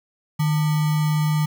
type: tone with sample-and-hold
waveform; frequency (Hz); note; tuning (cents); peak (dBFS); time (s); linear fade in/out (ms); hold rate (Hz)
sine; 152.9; D#3; -30; -17; 0.39-1.46; 10; 1050
effects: none